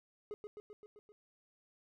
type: tone with echo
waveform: triangle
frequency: 418.7 Hz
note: G#4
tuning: 14 cents sharp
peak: -38 dBFS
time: 0.31-0.34 s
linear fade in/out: 0 ms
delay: 130 ms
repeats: 6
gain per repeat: -3 dB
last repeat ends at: 1.12 s
effects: none